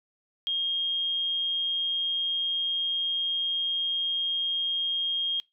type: tone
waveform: sine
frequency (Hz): 3236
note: G#7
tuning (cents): -46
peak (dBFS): -25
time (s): 0.47-5.4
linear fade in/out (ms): 0
effects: noise-tail reverb RT60 0.2 s tail -23 dB re dry